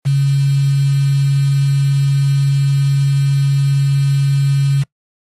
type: tone with quantisation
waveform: sine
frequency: 138.7 Hz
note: C#3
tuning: 1 cent sharp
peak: -10 dBFS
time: 0.05-4.84 s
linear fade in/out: 20 ms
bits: 5
effects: noise-tail reverb RT60 0.1 s tail -23 dB re dry + AAC 32 kbps